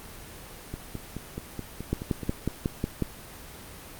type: two click trains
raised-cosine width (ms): 3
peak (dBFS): -20 / -12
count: 8 / 7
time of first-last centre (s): 0.74-2.233 / 1.93-3.023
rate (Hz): 4.69 / 5.49
effects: pink hiss -44 dBFS RMS until 3.99 s + Opus 24 kbps